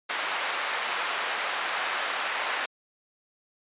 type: band-pass noise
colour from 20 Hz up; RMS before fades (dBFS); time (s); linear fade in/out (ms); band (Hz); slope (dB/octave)
white; -30; 0.09-2.66; 10; 730 to 2100; 12
effects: resampled to 8000 Hz